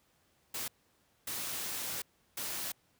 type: noise bursts at uneven times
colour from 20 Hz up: white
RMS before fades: -38 dBFS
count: 3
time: 0.54-0.68 / 1.27-2.02 / 2.37-2.72 s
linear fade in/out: 5 ms
effects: pink hiss -71 dBFS RMS until 2.99 s + high-pass 60 Hz 12 dB/octave